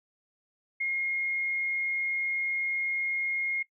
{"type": "tone", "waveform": "sine", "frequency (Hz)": 2144, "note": "C7", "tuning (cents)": 42, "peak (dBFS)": -27, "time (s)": [0.8, 3.63], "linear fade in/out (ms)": 10, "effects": ["noise-tail reverb RT60 0.1 s tail -20 dB re dry"]}